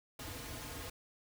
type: noise with comb filter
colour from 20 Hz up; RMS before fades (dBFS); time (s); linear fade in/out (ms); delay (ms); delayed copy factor
pink; -45; 0.19-0.9; 5; 5.2; -1
effects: none